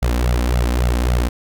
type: tone with flanger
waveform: sawtooth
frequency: 60.5 Hz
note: B1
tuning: 35 cents flat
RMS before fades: -17 dBFS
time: 0.02-1.29 s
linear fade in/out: 10 ms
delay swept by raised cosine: 1.4 to 3.9 ms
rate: 3.6 Hz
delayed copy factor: +0.9
effects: none